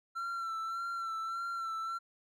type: tone with vibrato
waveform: triangle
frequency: 1351 Hz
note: E6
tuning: 42 cents sharp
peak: -33 dBFS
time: 0.15-1.99 s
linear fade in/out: 20 ms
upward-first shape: sine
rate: 1.7 Hz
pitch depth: 34 cents each way
effects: none